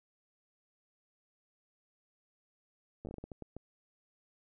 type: slowing click train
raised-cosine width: 2 ms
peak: -30 dBFS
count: 11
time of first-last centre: 3.05-3.566 s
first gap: 9 ms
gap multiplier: 1.36
effects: none